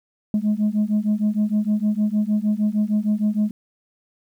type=beating tone pair; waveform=sine; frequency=207.8 / 214.3 Hz; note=G#3 / A3; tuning=+1 / -45 cents; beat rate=6.5 Hz; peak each=-19 dBFS; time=0.34-3.51 s; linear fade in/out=2 ms; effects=tanh soft clip ceiling -14 dBFS + 9-bit